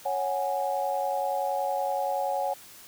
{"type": "chord", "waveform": "sine", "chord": "C# suspended fourth", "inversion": "none", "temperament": "equal", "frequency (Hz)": [554.4, 740, 830.6], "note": ["C#5", "F#5", "G#5"], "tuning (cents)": [0, 0, 0], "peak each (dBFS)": -30, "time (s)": [0.05, 2.54], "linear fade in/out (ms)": 10, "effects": ["white hiss -49 dBFS RMS until 2.87 s"]}